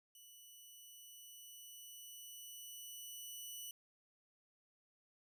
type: tone with level ramp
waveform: 10% pulse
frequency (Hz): 2960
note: F#7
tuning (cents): 0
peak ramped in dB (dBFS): -50 to -38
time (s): 0.15-3.71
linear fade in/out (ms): 2
effects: none